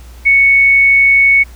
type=tone; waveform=sine; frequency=2217 Hz; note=C#7; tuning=in tune; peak=-5 dBFS; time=0.25-1.44 s; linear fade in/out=20 ms; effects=added 60 Hz sine -32 dBFS peak until 1.55 s + pink hiss -43 dBFS RMS until 1.55 s